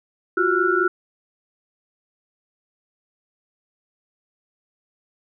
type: tone cluster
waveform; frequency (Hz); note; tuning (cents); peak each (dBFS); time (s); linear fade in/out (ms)
sine; 350.1 / 374.6 / 1355 / 1444; F4 / F#4 / E6 / F#6; +4 / +21 / +47 / -43; -22; 0.37-0.88; 5
effects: none